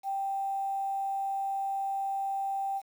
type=tone with quantisation; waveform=sine; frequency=784 Hz; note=G5; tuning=in tune; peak=-29 dBFS; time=0.03-2.82 s; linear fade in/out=50 ms; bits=9; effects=none